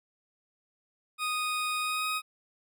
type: tone with pitch glide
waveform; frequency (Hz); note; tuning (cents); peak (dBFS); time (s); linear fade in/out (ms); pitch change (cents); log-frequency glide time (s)
20% pulse; 1242 to 1256.4; D#6 to D#6; -3 to +16; -24; 1.18-2.22; 50; +19; 1.8-2.06
effects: none